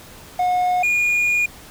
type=tone pair in turn; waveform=triangle; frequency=724 / 2435 Hz; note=F#5 / D#7; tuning=-38 / -38 cents; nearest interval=octave + major sixth; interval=2100 cents; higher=second; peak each=-14 dBFS; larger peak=neither; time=0.39-0.83 / 0.83-1.46 s; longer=second; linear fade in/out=5 ms; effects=pink hiss -42 dBFS RMS until 1.7 s